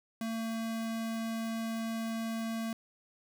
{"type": "tone", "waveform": "square", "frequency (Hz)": 225.8, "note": "A3", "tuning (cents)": 45, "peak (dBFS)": -34, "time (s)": [0.21, 2.73], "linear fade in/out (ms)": 2, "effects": []}